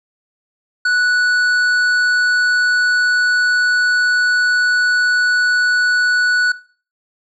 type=tone with hard clipping; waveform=triangle; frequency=1477 Hz; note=F#6; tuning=3 cents flat; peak=-14 dBFS; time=0.85-6.52 s; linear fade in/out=5 ms; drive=13 dB; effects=noise-tail reverb RT60 0.4 s tail -17 dB re dry + low-pass 7000 Hz 12 dB/octave